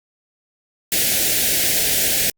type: band-stop noise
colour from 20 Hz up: white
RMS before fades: -18 dBFS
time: 0.92-2.3 s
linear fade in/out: 2 ms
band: 750 to 1600 Hz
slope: 48 dB/octave
effects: Opus 48 kbps